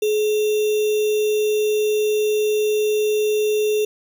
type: tone with sample-and-hold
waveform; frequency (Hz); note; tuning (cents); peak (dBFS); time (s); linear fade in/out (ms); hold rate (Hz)
sine; 425; G#4; +40; -16; 0.02-3.85; 5; 3150
effects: none